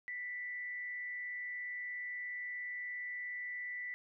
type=tone with frequency modulation; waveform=sine; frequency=1975.5 Hz; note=B6; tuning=in tune; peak=-39 dBFS; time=0.08-3.94 s; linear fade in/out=0 ms; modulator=167 Hz; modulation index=0.27; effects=none